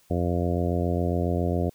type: harmonic tone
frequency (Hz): 87.31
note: F2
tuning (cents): 0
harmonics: 1 / 2 / 3 / 4 / 5 / 6 / 7 / 8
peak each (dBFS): -26 / -29 / -31 / -32 / -33 / -34 / -34 / -35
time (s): 0.1-1.7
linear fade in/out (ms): 10
effects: white hiss -61 dBFS RMS until 1.74 s